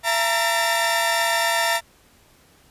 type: tone cluster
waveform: sawtooth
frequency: 674 / 894 / 937 / 1796 / 2325 Hz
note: E5 / A5 / A#5 / A6 / D7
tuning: +38 / +27 / +9 / +35 / -18 cents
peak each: -20 / -28 / -20 / -20 / -28 dBFS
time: 0.03-1.81 s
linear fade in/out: 50 ms
effects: pink hiss -55 dBFS RMS until 2.7 s + resampled to 32000 Hz